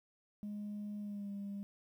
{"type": "tone with pitch glide", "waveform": "sine", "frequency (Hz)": [207.4, 200.5], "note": ["G#3", "G3"], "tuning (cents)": [-2, 39], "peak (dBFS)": -38, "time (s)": [0.43, 1.63], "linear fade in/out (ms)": 0, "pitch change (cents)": -59, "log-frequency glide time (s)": [1, 1.3], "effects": ["tanh soft clip ceiling -38 dBFS", "12-bit"]}